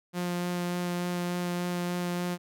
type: tone with vibrato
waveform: sawtooth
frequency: 176.6 Hz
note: F3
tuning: 20 cents sharp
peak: -25 dBFS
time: 0.13-2.38 s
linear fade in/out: 50 ms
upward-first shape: sine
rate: 3.4 Hz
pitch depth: 9 cents each way
effects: none